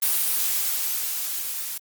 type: noise with level ramp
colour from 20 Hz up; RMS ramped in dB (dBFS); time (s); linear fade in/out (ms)
blue; -21 to -31; 0.02-1.78; 5
effects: Opus 32 kbps